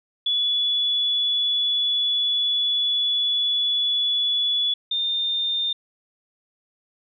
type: tone pair in turn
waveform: sine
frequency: 3421 / 3620 Hz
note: A7 / A7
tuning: -49 / +48 cents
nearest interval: minor second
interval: 97 cents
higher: second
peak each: -19 / -21 dBFS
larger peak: first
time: 0.26-4.74 / 4.91-5.73 s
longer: first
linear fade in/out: 5 ms
effects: none